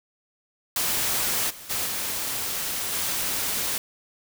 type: noise with level steps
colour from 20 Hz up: white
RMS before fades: -25 / -42 / -27 / -29 / -27 dBFS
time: 0.76-3.78 s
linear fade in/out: 2 ms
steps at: 1.49 / 1.69 / 1.85 / 2.92 s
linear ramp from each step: 20 ms
effects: none